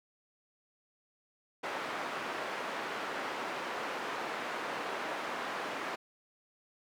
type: band-pass noise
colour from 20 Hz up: white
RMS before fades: -38 dBFS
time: 1.63-5.96 s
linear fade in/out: 10 ms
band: 310 to 1500 Hz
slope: 12 dB/octave
effects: none